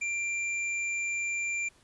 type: tone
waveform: square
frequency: 2369 Hz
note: D7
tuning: 14 cents sharp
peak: -30 dBFS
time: 0.01-1.69 s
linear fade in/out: 10 ms
effects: pink hiss -62 dBFS RMS until 1.83 s + resampled to 24000 Hz